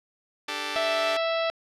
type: chord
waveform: 5% pulse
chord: D suspended fourth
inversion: none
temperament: just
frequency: 293.7 / 391.6 / 440.5 Hz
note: D4 / G4 / A4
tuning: 0 / -2 / +2 cents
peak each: -24 dBFS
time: 0.48-1.17 s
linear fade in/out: 5 ms
type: harmonic tone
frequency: 659.3 Hz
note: E5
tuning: in tune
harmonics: 1 / 2 / 3 / 4 / 5 / 6 / 7 / 8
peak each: -25 / -32 / -36 / -35 / -37 / -38 / -44 / -44 dBFS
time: 0.76-1.5 s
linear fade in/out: 0 ms
effects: low-pass 8000 Hz 12 dB/octave